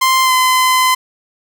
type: tone with pitch glide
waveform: sawtooth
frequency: 1045 to 1024.7 Hz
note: C6 to C6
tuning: -2 to -36 cents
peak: -6 dBFS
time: 0.01-0.95 s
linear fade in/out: 10 ms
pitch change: -34 cents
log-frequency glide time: 0.23-0.32 s
effects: none